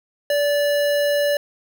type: tone with notch filter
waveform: square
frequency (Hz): 580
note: D5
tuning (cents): -22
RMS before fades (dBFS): -19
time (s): 0.3-1.37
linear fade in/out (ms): 2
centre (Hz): 7600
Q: 1.9
effects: 9-bit